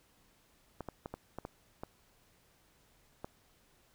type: clicks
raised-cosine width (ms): 1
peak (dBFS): -26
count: 8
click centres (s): 0.807 / 0.887 / 1.059 / 1.14 / 1.386 / 1.451 / 1.835 / 3.245
effects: pink hiss -68 dBFS RMS until 3.94 s

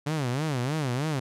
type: tone with vibrato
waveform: sawtooth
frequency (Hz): 138.7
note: C#3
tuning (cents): +1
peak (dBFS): -22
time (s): 0.06-1.2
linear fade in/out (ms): 10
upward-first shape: sine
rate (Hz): 3.2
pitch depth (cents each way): 240
effects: low-pass 10000 Hz 12 dB/octave

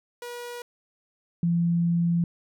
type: tone pair in turn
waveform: sawtooth / sine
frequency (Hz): 482.4 / 170.55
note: B4 / F3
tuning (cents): -41 / -41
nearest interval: octave + tritone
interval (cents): 1800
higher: first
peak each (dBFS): -31 / -20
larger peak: second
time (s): 0.22-0.62 / 1.43-2.24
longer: second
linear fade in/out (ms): 2
effects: none

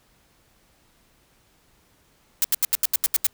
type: noise bursts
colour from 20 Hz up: blue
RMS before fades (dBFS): -19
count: 9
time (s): 2.42-3.267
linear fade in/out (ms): 0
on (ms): 23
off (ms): 80
effects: pink hiss -61 dBFS RMS until 3.33 s

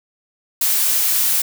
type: noise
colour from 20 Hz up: blue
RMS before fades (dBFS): -17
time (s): 0.61-1.42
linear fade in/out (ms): 5
effects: none

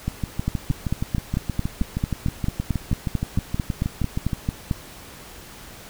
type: two click trains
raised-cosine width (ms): 5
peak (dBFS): -11 / -9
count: 28 / 20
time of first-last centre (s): 0.08-4.332 / 0.48-4.712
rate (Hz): 6.35 / 4.49
effects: pink hiss -42 dBFS RMS until 5.89 s

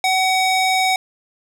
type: tone with band-pass filter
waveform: square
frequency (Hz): 753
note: F#5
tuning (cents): +30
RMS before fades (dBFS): -17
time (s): 0.04-0.96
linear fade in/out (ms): 2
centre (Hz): 3200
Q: 0.5
effects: none

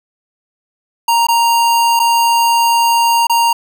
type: tone with dropouts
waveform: square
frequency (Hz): 932.3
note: A#5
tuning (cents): 0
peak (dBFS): -10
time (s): 1.08-3.53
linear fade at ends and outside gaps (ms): 5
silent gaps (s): 1.269-1.285 / 1.994-1.998 / 3.27-3.296
effects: none

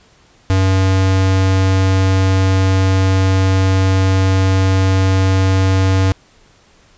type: tone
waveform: square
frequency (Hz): 95.1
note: F#2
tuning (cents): +48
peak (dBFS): -11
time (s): 0.5-6.12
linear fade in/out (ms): 0
effects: pink hiss -50 dBFS RMS until 6.97 s + resampled to 16000 Hz

